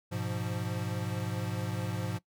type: chord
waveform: square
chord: F diminished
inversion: first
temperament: equal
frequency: 103.83 / 123.47 / 174.61 Hz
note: Ab2 / Cb3 / F3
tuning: 0 / 0 / 0 cents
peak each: -36 / -38 / -38 dBFS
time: 0.11-2.19 s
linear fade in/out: 20 ms
effects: noise-tail reverb RT60 0.1 s tail -20 dB re dry